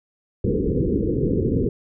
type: low-pass noise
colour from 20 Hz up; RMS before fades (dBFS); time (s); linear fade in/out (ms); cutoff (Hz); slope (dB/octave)
white; -21; 0.44-1.69; 5; 480; 96
effects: none